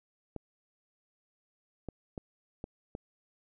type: clicks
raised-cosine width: 2 ms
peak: -25 dBFS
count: 5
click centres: 0.363 / 1.887 / 2.178 / 2.641 / 2.951 s
effects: none